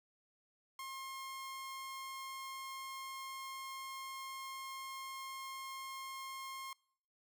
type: tone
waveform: sawtooth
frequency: 1069 Hz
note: C6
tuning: 37 cents sharp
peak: -40 dBFS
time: 0.79-6.73 s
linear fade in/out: 2 ms
effects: noise-tail reverb RT60 0.7 s tail -26 dB re dry